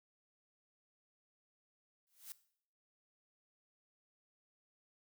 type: noise with exponential growth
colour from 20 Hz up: blue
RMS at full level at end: -45 dBFS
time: 2.07-2.32 s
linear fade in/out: 0 ms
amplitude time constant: 54 ms
effects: noise-tail reverb RT60 0.6 s tail -17 dB re dry